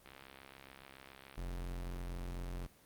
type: click train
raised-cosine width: 0.3 ms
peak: -36 dBFS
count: 88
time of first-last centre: 0.06-1.357 s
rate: 67.1 Hz
type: tone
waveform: 45% pulse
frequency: 44.13 Hz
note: F1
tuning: 19 cents sharp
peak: -39 dBFS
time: 1.37-2.67 s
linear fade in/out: 10 ms
effects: pink hiss -64 dBFS RMS until 2.85 s + Opus 32 kbps